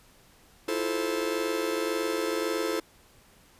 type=chord; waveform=45% pulse; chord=F major seventh; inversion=third; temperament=just; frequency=327.4 / 349.2 / 436.5 / 523.8 Hz; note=E4 / F4 / A4 / C5; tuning=-12 / 0 / -14 / +2 cents; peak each=-33 / -34 / -31 / -34 dBFS; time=0.68-2.8 s; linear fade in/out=5 ms; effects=pink hiss -58 dBFS RMS until 3.59 s + resampled to 32000 Hz